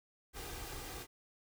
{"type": "noise with comb filter", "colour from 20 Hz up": "pink", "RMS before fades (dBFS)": -45, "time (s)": [0.33, 1.07], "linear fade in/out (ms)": 50, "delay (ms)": 2.5, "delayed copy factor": 0.55, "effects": []}